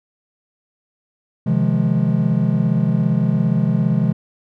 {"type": "chord", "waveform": "triangle", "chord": "F minor seventh", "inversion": "second", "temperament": "just", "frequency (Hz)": [130.96, 157.15, 174.61, 209.5], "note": ["C3", "Eb3", "F3", "Ab3"], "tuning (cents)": [2, 18, 0, 15], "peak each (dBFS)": -18, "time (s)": [1.46, 4.13], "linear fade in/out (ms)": 10, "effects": []}